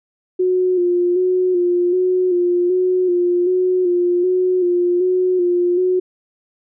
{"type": "tone with vibrato", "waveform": "sine", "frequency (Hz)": 360, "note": "F#4", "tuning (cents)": -47, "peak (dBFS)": -13, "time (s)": [0.39, 6], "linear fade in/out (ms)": 10, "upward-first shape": "square", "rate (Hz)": 1.3, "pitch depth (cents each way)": 33, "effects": []}